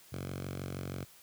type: tone with high-pass filter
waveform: 5% pulse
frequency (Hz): 46.3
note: F#1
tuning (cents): +2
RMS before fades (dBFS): -40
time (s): 0.12-1.05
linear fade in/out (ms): 10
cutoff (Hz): 110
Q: 4.4
effects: white hiss -58 dBFS RMS until 1.22 s